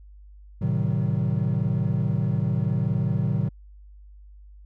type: chord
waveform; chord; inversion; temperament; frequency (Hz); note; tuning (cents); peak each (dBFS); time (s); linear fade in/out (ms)
triangle; A diminished seventh; none; equal with one note detuned; 110 / 130.81 / 155.56 / 189.21; A2 / C3 / Eb3 / Gb3; 0 / 0 / 0 / +39; -24 / -24 / -24 / -26; 0.61-3.49; 10
effects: tanh soft clip ceiling -11 dBFS + added 50 Hz sine -44 dBFS peak until 4.65 s